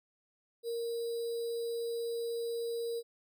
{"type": "tone with sample-and-hold", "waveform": "sine", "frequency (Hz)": 466.2, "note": "A#4", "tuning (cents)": 0, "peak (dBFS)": -33, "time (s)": [0.63, 3.03], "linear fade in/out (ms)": 50, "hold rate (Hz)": 4410, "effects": []}